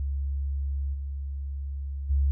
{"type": "tone with level steps", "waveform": "sine", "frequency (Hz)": 69.3, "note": "C#2", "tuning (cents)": 0, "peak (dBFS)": [-26, -30, -20], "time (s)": [0, 2.31], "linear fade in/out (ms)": 0, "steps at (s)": [0.93, 2.09], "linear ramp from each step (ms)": 20, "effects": []}